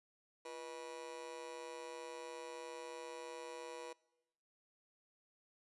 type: tone with amplitude modulation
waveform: 30% pulse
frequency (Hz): 487.1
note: B4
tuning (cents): -24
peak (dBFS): -40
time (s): 0.45-3.93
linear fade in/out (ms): 5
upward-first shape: sine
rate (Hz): 143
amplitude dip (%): 90
effects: noise-tail reverb RT60 1.0 s tail -24 dB re dry + resampled to 24000 Hz